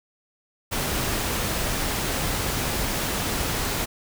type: noise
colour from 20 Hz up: pink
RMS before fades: -26 dBFS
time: 0.71-3.86 s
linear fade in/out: 20 ms
effects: none